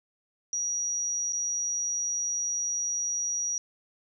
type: tone with dropouts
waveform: sine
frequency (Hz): 5770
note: F#8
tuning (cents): -44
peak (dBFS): -27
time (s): 0.53-3.58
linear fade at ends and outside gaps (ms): 1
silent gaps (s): 1.324-1.331
effects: none